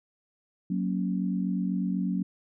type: chord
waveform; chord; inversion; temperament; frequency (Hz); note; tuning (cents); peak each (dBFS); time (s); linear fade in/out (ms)
sine; F# major; none; equal; 185 / 233.1 / 277.2; F#3 / A#3 / C#4; 0 / 0 / 0; -27 / -33 / -33; 0.7-2.23; 5
effects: none